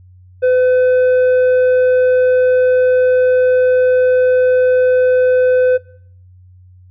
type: tone with tanh clipping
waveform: sine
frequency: 506 Hz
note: B4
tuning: 42 cents sharp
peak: -10 dBFS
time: 0.42-5.78 s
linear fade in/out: 20 ms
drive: 6 dB
effects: noise-tail reverb RT60 0.6 s tail -22 dB re dry + added 91 Hz sine -40 dBFS peak until 6.9 s